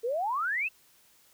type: exponential sweep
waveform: sine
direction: up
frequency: 440 to 2744 Hz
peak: -27 dBFS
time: 0.03-0.69 s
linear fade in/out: 20 ms
effects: white hiss -62 dBFS RMS until 1.33 s